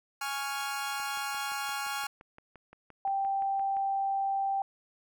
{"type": "chord", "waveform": "sawtooth", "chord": "Db major", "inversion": "second", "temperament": "equal", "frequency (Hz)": [830.6, 1108.7, 1396.9], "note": ["Ab5", "Db6", "F6"], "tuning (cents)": [0, 0, 0], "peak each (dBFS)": [-32, -35, -33], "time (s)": [0.21, 2.07], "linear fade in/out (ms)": 5}
{"type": "click train", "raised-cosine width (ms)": 0.5, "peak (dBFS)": -35, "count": 17, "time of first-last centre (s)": [1, 3.768], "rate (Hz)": 5.78}
{"type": "tone", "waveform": "sine", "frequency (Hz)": 784, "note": "G5", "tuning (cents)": 0, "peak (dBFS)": -27, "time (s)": [3.05, 4.62], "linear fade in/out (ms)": 2}
{"effects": []}